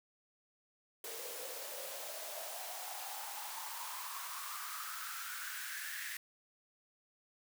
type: noise with high-pass filter sweep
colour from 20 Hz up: white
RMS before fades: -44 dBFS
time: 1.04-6.17 s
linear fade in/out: 2 ms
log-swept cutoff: 450 to 1800 Hz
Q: 6.6
effects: none